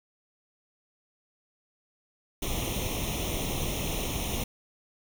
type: noise with comb filter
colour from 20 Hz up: pink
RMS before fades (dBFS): -31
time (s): 2.42-4.44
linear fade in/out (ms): 5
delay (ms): 0.32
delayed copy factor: +0.85
effects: none